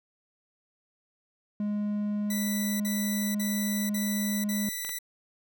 triangle tone, 207.7 Hz, G#3, in tune, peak -25 dBFS, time 1.6-4.69 s, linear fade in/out 2 ms
5% pulse tone bursts, 1975.5 Hz, B6, in tune, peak -22 dBFS, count 5, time 2.3-4.988 s, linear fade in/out 5 ms, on 500 ms, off 47 ms
clicks, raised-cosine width 0.3 ms, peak -24 dBFS, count 2, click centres 4.848 / 4.893 s
effects none

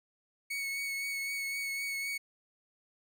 40% pulse tone with vibrato, 2217 Hz, C#7, in tune, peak -33 dBFS, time 0.5-2.18 s, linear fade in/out 10 ms, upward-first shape triangle, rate 3.9 Hz, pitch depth 23 cents each way, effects none

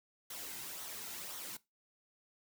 white noise with flanger, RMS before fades -45 dBFS, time 0.3-1.57 s, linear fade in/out 5 ms, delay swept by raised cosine 0.4 to 1.8 ms, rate 1.9 Hz, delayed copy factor -0.5, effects noise-tail reverb RT60 0.2 s tail -19 dB re dry

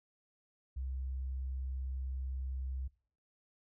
sine tone, 65.41 Hz, C2, in tune, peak -36 dBFS, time 0.76-2.88 s, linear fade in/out 10 ms, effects noise-tail reverb RT60 0.5 s tail -22 dB re dry

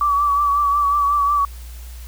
sine tone with vibrato, 1150 Hz, D6, 37 cents flat, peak -14 dBFS, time 0.01-1.45 s, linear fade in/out 2 ms, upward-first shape triangle, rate 5.5 Hz, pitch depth 47 cents each way, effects added 60 Hz sine -32 dBFS peak until 2.07 s + white hiss -45 dBFS RMS until 2.07 s

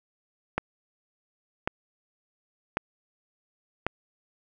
click train, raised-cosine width 0.5 ms, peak -10 dBFS, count 4, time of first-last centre 0.58-3.866 s, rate 0.913 Hz, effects none

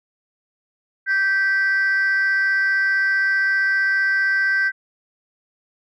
sine tone pair together, 1559 / 1961.7 Hz, G6 / B6, -10 / -12 cents, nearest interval major third, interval 398 cents, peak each -15 / -22 dBFS, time 1.06-4.72 s, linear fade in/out 50 ms, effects tanh soft clip ceiling -13 dBFS

